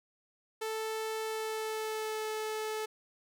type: tone with pitch glide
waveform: sawtooth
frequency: 440 to 433.7 Hz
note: A4 to A4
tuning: 0 to -25 cents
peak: -30 dBFS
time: 0.61-2.86 s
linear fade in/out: 10 ms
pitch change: -25 cents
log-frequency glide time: 1.23-2.28 s
effects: none